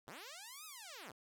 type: linear two-way sweep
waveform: 5% pulse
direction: up then down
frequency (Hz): 87.31 to 1300 to 87.31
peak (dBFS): -38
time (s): 0.07-1.12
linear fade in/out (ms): 10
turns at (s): 0.65
effects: none